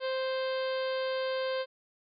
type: harmonic tone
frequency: 523.3 Hz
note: C5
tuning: in tune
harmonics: 1 / 2 / 3 / 4 / 5 / 6 / 7 / 8 / 9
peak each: -30 / -40 / -41 / -47 / -48 / -45 / -48 / -48 / -49 dBFS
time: 0-1.66 s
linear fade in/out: 50 ms
effects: none